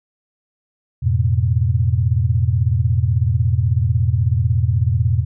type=tone cluster; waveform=sine; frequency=86.5 / 108.3 / 124.6 Hz; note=F2 / A2 / B2; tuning=-16 / -27 / +16 cents; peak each=-18 dBFS; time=1.02-5.25 s; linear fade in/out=20 ms; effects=none